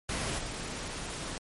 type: noise with level steps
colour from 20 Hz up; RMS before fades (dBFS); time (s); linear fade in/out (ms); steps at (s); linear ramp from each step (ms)
pink; -33 / -38; 0.09-1.38; 2; 0.38; 10
effects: MP3 48 kbps